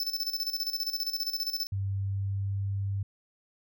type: tone with tremolo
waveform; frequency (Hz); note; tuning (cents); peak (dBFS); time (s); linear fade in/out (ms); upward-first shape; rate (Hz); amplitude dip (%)
square; 5274; E8; 0; -28; 0-1.67; 2; square; 15; 70
type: tone with pitch glide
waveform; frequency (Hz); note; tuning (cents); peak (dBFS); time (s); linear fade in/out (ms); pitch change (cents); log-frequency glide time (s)
sine; 98 to 98.85; G2 to G2; 0 to +15; -28; 1.72-3.03; 5; +15; 1.95-2.58
effects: none